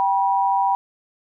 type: tone pair together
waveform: sine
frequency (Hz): 784 / 969.9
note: G5 / B5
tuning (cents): 0 / -32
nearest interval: major third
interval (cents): 368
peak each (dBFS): -19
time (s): 0-0.75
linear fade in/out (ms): 0
effects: none